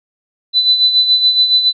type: tone with tremolo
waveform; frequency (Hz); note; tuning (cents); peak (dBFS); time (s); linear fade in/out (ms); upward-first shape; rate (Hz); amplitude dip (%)
sine; 4000; B7; +21; -6; 0.53-1.73; 50; sine; 7.1; 60
effects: none